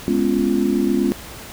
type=chord; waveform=sine; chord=C# dominant seventh; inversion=second; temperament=just; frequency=207.9 / 249.5 / 277.2 / 346.5 Hz; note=G#3 / B3 / C#4 / E#4; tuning=+2 / +18 / 0 / -14 cents; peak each=-21 dBFS; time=0.08-1.12 s; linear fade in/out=0 ms; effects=pink hiss -36 dBFS RMS until 1.52 s